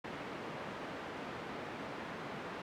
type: band-pass noise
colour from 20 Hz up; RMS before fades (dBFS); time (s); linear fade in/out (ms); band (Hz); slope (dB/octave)
pink; -44; 0.04-2.62; 5; 200 to 2100; 12
effects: none